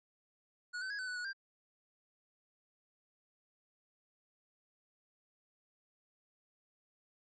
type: tone with pitch steps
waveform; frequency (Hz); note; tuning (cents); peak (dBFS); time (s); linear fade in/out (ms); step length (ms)
square; 1458 / 1529 / 1659 / 1514 / 1483 / 1463 / 1584; F#6 / G6 / G#6 / F#6 / F#6 / F#6 / G6; -26 / -44 / -2 / +39 / +4 / -20 / +18; -39; 0.73-1.332; 20; 86
effects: resampled to 16000 Hz